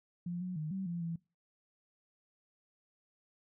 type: tone with pitch steps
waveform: sine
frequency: 174.7 / 182.1 / 154.3 / 191.4 / 171.9 / 167 Hz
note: F3 / F#3 / D#3 / G3 / F3 / E3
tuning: +1 / -27 / -14 / -41 / -27 / +23 cents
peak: -35 dBFS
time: 0.26-1.16 s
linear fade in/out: 5 ms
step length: 150 ms
effects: noise-tail reverb RT60 0.3 s tail -23 dB re dry